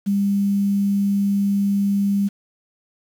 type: tone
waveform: sine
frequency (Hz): 200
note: G3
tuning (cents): +35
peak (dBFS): -16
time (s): 0.06-2.29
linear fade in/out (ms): 20
effects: 7-bit